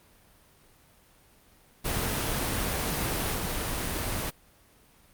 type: noise with level steps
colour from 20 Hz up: pink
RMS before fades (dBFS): -29 / -31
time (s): 1.84-4.31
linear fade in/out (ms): 20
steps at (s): 3.34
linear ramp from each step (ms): 10
effects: pink hiss -59 dBFS RMS until 5.13 s + Opus 32 kbps